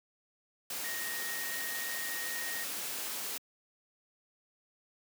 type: tone in noise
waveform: sine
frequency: 1864.7 Hz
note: A#6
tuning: in tune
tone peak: -39 dBFS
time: 0.84-2.64 s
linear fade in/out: 5 ms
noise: white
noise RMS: -38 dBFS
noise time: 0.7-3.38 s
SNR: -4 dB
effects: high-pass 200 Hz 12 dB/octave